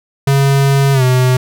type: tone with pitch glide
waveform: square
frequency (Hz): 138.1 to 127.37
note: C#3 to C3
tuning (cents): -6 to -46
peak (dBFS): -9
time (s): 0.27-1.37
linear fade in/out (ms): 5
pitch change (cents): -140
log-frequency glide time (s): 0.93-1.03
effects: none